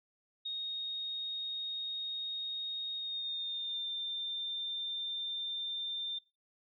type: tone with pitch glide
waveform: sine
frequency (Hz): 3729 to 3590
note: A#7 to A7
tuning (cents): 0 to +34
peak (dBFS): -35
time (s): 0.45-6.19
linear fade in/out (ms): 10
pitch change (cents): -66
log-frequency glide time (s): 2.96-3.86
effects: noise-tail reverb RT60 0.3 s tail -20 dB re dry